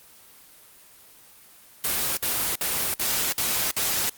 white noise bursts, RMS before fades -25 dBFS, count 6, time 1.84-4.095 s, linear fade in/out 2 ms, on 330 ms, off 55 ms, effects white hiss -51 dBFS RMS until 4.17 s + Opus 24 kbps

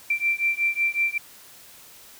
sine beating tone pair, 2349 / 2354.4 Hz, D7 / D7, 0 / +4 cents, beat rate 5.4 Hz, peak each -24 dBFS, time 0.1-1.18 s, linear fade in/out 5 ms, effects white hiss -48 dBFS RMS until 2.19 s

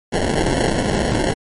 violet noise with sample-and-hold, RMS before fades -18 dBFS, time 0.12-1.34 s, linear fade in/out 20 ms, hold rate 1225 Hz, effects MP3 48 kbps

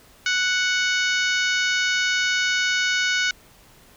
harmonic tone, 740 Hz, F#5, in tune, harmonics 2 / 3 / 4 / 5 / 6 / 7 / 8 / 9, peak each -22 / -26 / -28 / -30 / -32 / -33 / -34 / -35 dBFS, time 0.26-3.31 s, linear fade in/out 2 ms, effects pink hiss -52 dBFS RMS until 3.96 s

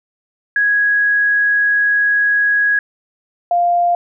sine tone pair in turn, 1661.2 / 698.4 Hz, G#6 / F5, 0 / 0 cents, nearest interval octave + minor third, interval 1500 cents, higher first, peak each -11 / -11 dBFS, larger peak neither, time 0.56-2.79 / 3.51-3.95 s, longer first, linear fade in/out 2 ms, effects none

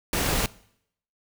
pink noise with amplitude modulation, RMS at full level -22 dBFS, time 0.13-0.46 s, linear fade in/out 2 ms, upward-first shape sine, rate 227 Hz, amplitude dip 60%, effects noise-tail reverb RT60 0.7 s tail -21 dB re dry

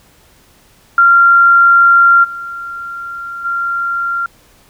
sine tone with level steps, 1383 Hz, F6, 17 cents flat, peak -4 / -22 / -14 dBFS, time 0.98-4.26 s, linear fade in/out 2 ms, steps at 2.23 / 3.44 s, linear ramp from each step 20 ms, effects pink hiss -48 dBFS RMS until 4.69 s

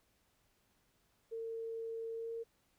sine tone with pitch glide, 453.9 to 458.6 Hz, A#4 to A#4, -46 to -28 cents, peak -39 dBFS, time 1.31-2.44 s, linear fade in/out 20 ms, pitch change +18 cents, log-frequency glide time 2.13-2.32 s, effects pink hiss -75 dBFS RMS until 2.78 s

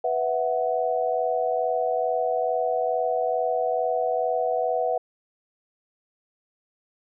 sine chord, B suspended fourth, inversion none, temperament just, 493.9 / 658.5 / 740.8 Hz, B4 / E5 / F#5, 0 / -2 / +2 cents, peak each -26 dBFS, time 0.04-4.98 s, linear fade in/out 5 ms, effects none

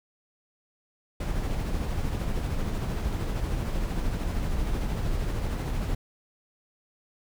brown noise with tremolo, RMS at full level -27 dBFS, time 1.2-5.95 s, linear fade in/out 5 ms, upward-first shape sine, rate 13 Hz, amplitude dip 30%, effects none

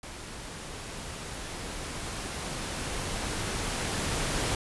pink noise with level ramp, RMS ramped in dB -42 to -29 dBFS, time 0.03-4.55 s, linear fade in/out 2 ms, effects resampled to 24000 Hz

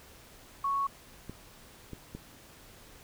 sine tone, 1108.7 Hz, C#6, in tune, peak -27 dBFS, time 0.64-0.87 s, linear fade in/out 5 ms
clicks, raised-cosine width 3 ms, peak -27 dBFS, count 3, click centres 1.296 / 1.933 / 2.15 s
effects pink hiss -54 dBFS RMS until 3.03 s

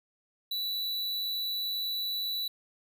square tone, 3951 Hz, B7, in tune, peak -31 dBFS, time 0.51-2.48 s, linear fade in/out 5 ms, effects none

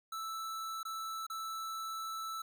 square tone with dropouts, 1318.5 Hz, E6, in tune, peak -39 dBFS, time 0.12-2.42 s, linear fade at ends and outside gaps 5 ms, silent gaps 0.831-0.851 / 1.267-1.299 s, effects none

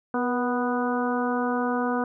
harmonic tone with a mistuned harmonic, 246.9 Hz, B3, in tune, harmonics 1 / 2 / 3 / 4 / 5 / 6, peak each -26 / -29 / -31 / -32 / -33 / -34 dBFS, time 0.14-2.04 s, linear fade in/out 2 ms, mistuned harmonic 2, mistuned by -31 cents, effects none

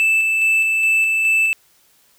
triangle tone with tremolo, 2638 Hz, E7, 1 cent sharp, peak -11 dBFS, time 0-1.53 s, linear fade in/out 0 ms, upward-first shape square, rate 2.4 Hz, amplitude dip 25%, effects white hiss -56 dBFS RMS until 2.18 s

